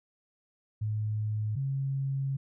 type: tone pair in turn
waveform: sine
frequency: 107.1 / 136.23 Hz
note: A2 / C#3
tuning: -46 / -30 cents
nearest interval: major third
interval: 416 cents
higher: second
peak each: -28 dBFS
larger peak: neither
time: 0.81-1.56 / 1.56-2.37 s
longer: second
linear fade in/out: 10 ms
effects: none